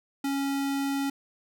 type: tone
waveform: square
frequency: 276.8 Hz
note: C#4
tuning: 2 cents flat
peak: -27 dBFS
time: 0.24-1.1 s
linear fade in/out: 5 ms
effects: none